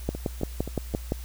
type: two click trains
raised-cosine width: 2 ms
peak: -12 / -20 dBFS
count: 7 / 4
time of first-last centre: 0.09-1.121 / 0.15-0.939 s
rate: 5.82 / 3.8 Hz
effects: added 60 Hz sine -35 dBFS peak until 1.24 s + white hiss -48 dBFS RMS until 1.24 s